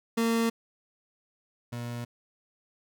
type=tone pair in turn; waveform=30% pulse; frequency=228.9 / 119.52 Hz; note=A#3 / A#2; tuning=-31 / +44 cents; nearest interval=major seventh; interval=1125 cents; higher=first; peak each=-21 / -31 dBFS; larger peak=first; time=0.17-0.5 / 1.72-2.05 s; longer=neither; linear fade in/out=10 ms; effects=none